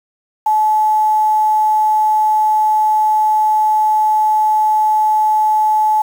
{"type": "tone with quantisation", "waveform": "sine", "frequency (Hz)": 860, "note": "A5", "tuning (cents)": -40, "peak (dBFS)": -10, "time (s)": [0.46, 6.02], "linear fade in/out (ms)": 5, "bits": 6, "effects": []}